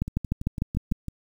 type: two click trains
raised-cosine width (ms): 5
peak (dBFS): -11 / -19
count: 7 / 7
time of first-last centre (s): 0.02-0.921 / 0.08-1.083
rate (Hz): 6.66 / 5.98
effects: 8-bit